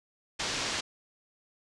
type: low-pass noise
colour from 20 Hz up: white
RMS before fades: -33 dBFS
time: 0.39-0.81 s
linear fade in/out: 10 ms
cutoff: 6100 Hz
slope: 24 dB/octave
effects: resampled to 24000 Hz